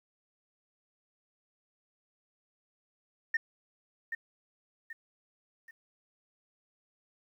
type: tone with echo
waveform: sine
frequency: 1823 Hz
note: A#6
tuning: 39 cents flat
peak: -24 dBFS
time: 3.34-3.37 s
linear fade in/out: 5 ms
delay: 780 ms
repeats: 3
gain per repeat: -8 dB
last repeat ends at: 5.71 s
effects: tanh soft clip ceiling -22 dBFS + 11-bit